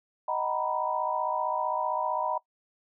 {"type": "chord", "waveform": "sine", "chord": "B major seventh", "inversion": "first", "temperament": "equal with one note detuned", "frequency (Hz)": [622.3, 752.5, 932.3, 987.8], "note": ["D#5", "F#5", "A#5", "B5"], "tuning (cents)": [0, 29, 0, 0], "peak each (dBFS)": [-33, -34, -32, -31], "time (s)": [0.28, 2.38], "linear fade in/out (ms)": 5, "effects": ["noise-tail reverb RT60 0.1 s tail -20 dB re dry"]}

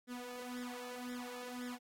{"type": "tone with flanger", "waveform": "sawtooth", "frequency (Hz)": 246.9, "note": "B3", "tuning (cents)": 0, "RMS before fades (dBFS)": -45, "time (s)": [0.07, 1.79], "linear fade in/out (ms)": 50, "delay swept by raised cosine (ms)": [0.55, 2.35], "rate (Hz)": 1.9, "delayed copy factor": 0.7, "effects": ["AAC 48 kbps"]}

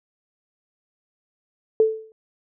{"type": "tone with exponential decay", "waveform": "sine", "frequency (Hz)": 440, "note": "A4", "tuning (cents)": 0, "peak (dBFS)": -10, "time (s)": [1.8, 2.12], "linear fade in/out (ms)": 1, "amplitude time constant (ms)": 68, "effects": []}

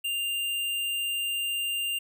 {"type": "tone", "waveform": "square", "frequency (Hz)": 2794, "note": "F7", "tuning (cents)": 0, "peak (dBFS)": -28, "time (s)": [0.04, 1.99], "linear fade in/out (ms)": 10, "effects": []}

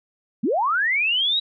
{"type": "linear sweep", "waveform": "sine", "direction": "up", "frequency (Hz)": [178.4, 3900], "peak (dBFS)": -18, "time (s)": [0.43, 1.4], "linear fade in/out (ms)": 10, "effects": []}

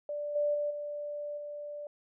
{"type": "tone with level steps", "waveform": "sine", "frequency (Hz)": 587.3, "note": "D5", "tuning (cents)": 0, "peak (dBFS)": [-33, -26, -29, -35, -38], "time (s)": [0.09, 1.87], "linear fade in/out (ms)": 2, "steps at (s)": [0.35, 0.54, 0.7, 1.37], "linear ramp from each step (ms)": 10, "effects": []}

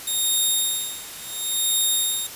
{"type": "tone with tremolo", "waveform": "10% pulse", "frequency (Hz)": 3703, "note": "A#7", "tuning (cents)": -12, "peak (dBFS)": -10, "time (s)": [0.07, 2.27], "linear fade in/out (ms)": 5, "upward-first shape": "sine", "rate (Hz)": 0.71, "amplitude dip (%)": 95, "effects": ["white hiss -37 dBFS RMS until 2.35 s", "resampled to 32000 Hz"]}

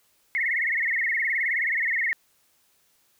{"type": "tone with vibrato", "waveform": "sine", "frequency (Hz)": 1995, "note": "B6", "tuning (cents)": 17, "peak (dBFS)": -22, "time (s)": [0.35, 2.13], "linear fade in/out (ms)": 0, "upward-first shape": "sine", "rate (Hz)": 19, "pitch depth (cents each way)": 170, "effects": ["white hiss -65 dBFS RMS until 3.19 s"]}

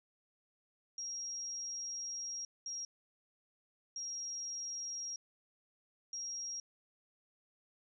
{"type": "tone bursts at uneven times", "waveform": "sine", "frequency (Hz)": 5620, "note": "F8", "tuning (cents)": 10, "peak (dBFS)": -39, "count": 4, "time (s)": [[0.98, 2.45], [2.66, 2.85], [3.96, 5.16], [6.13, 6.6]], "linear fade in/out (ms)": 2, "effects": []}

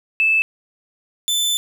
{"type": "tone pair in turn", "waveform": ["sine", "sawtooth"], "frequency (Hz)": [2625, 3523], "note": ["E7", "A7"], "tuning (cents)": [-8, 1], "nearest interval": "perfect fourth", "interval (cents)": 509, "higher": "second", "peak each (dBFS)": [-13, -14], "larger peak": "first", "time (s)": [[0.2, 0.42], [1.28, 1.57]], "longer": "second", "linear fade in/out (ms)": 0, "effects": ["8-bit"]}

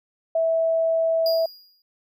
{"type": "tone", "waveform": "sine", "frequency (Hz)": 654, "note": "E5", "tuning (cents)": -14, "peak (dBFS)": -18, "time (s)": [0.35, 1.46], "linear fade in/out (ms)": 5}
{"type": "tone with exponential decay", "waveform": "square", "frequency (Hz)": 4858, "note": "D#8", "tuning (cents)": -42, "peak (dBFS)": -24, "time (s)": [1.26, 1.82], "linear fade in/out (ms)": 2, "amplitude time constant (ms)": 120}
{"effects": []}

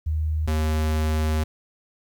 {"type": "tone pair in turn", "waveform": ["sine", "square"], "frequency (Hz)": [77.78, 77.78], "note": ["D#2", "D#2"], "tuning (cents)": [0, 0], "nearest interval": "unison", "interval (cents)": 0, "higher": "neither", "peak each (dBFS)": -21, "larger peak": "neither", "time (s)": [[0.06, 0.47], [0.47, 1.44]], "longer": "second", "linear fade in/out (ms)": 10, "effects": ["10-bit"]}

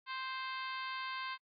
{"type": "harmonic tone with a mistuned harmonic", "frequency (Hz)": 523.3, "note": "C5", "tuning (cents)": 0, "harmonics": [2, 3, 4, 5, 6, 7, 8, 9], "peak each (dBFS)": [-41, -45, -47, -49, -51, -52, -53, -54], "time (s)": [0.06, 1.38], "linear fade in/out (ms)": 50, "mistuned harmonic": 9, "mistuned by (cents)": -26, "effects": ["AAC 48 kbps"]}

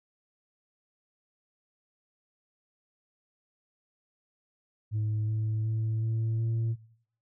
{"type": "tone with pitch steps", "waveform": "sine", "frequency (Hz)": [107.5, 109.06, 110.65, 112.26, 113.89], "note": ["A2", "A2", "A2", "A2", "A#2"], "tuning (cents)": [-40, -15, 10, 35, -40], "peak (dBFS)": -24, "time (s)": [4.91, 6.76], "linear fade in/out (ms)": 50, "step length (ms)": 370, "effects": ["noise-tail reverb RT60 0.6 s tail -19 dB re dry", "tanh soft clip ceiling -25 dBFS"]}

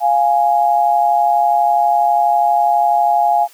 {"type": "tone pair together", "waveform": "sine", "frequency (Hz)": [698.5, 830.7], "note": ["F5", "G#5"], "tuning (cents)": [0, 0], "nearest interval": "minor third", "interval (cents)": 300, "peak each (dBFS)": -13, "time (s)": [0, 3.48], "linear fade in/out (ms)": 50, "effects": ["white hiss -46 dBFS RMS until 3.53 s", "high-pass 400 Hz 12 dB/octave"]}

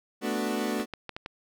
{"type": "chord", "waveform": "30% pulse", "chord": "B minor seventh", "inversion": "third", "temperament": "equal", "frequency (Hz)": [220, 246.9, 293.7, 370], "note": ["A3", "B3", "D4", "F#4"], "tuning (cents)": [0, 0, 0, 0], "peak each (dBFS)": [-29, -31, -31, -32], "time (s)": [0.21, 0.86], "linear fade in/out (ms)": 50}
{"type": "clicks", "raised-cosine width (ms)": 0.3, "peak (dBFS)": -20, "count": 5, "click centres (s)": [0.799, 0.937, 1.093, 1.165, 1.261]}
{"effects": []}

